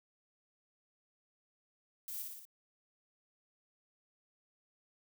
violet noise with echo, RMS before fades -43 dBFS, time 2.08-2.22 s, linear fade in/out 0 ms, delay 58 ms, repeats 4, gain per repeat -3 dB, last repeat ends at 2.452 s, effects none

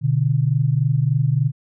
sine tone pair together, 123.8 / 147.22 Hz, B2 / D3, +5 / +5 cents, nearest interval minor third, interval 300 cents, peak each -18 dBFS, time 0.01-1.52 s, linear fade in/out 50 ms, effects none

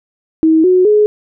sine tone with pitch steps, 319.3 / 366.8 / 421.3 Hz, D#4 / F#4 / G#4, +45 / -15 / +25 cents, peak -6 dBFS, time 0.43-1.06 s, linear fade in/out 0 ms, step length 210 ms, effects none

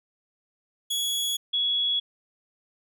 sawtooth / sine tone pair in turn, 3361 / 3361 Hz, G#7 / G#7, +20 / +20 cents, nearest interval unison, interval 0 cents, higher neither, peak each -22 dBFS, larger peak neither, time 0.9-1.37 / 1.53-2 s, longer neither, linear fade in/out 10 ms, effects none

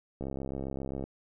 click train, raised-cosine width 2 ms, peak -23 dBFS, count 57, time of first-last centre 0.21-1.04 s, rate 67.5 Hz, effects none

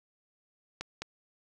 clicks, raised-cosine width 0.2 ms, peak -19 dBFS, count 2, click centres 0.81 / 1.02 s, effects none

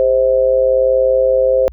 sine tone with amplitude modulation, 523 Hz, C5, 1 cent flat, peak -6 dBFS, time 0-1.68 s, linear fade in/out 0 ms, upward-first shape sine, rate 121 Hz, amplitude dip 75%, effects added 60 Hz sine -33 dBFS peak until 1.72 s

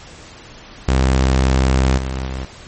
sawtooth tone with level steps, 65.41 Hz, C2, in tune, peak -8 / -17 / -19 dBFS, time 0.88-2.45 s, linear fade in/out 5 ms, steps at 1.97 / 2.26 s, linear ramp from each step 10 ms, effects pink hiss -39 dBFS RMS until 2.67 s + MP3 32 kbps

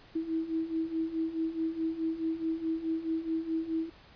sine beating tone pair, 321 / 325.7 Hz, E4 / E4, -46 / -21 cents, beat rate 4.7 Hz, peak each -35 / -31 dBFS, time 0.15-3.9 s, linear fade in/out 10 ms, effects pink hiss -56 dBFS RMS until 4.15 s + resampled to 11025 Hz

